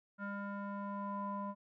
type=tone with low-pass filter sweep; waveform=square; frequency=200.9 Hz; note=G3; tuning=43 cents sharp; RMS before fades=-41 dBFS; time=0.18-1.55 s; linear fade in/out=50 ms; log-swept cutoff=1400 to 920 Hz; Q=6.2; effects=none